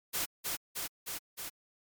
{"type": "noise with echo", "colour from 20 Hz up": "white", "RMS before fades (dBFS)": -33, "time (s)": [0.13, 0.26], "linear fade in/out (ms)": 20, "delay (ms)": 310, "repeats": 4, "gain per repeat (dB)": -2, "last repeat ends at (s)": 1.5, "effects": ["MP3 96 kbps"]}